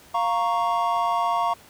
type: chord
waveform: triangle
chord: Bb minor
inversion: second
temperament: equal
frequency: 698.5 / 932.3 / 1108.7 Hz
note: F5 / Bb5 / Db6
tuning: 0 / 0 / 0 cents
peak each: -23 dBFS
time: 0.14-1.54 s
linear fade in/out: 10 ms
effects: pink hiss -50 dBFS RMS until 1.69 s + high-pass 80 Hz 12 dB/octave